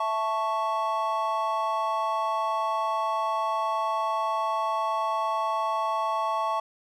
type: chord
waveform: triangle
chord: A major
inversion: second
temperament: equal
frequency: 659.3 / 880 / 1108.7 Hz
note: E5 / A5 / C#6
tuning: 0 / 0 / 0 cents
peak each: -29 / -27 / -26 dBFS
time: 0-6.6 s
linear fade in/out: 5 ms
effects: none